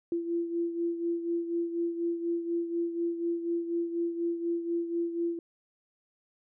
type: beating tone pair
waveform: sine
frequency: 339 / 343.1 Hz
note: E4 / F4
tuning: +49 / -31 cents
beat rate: 4.1 Hz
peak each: -29 / -36 dBFS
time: 0.12-5.39 s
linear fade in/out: 2 ms
effects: none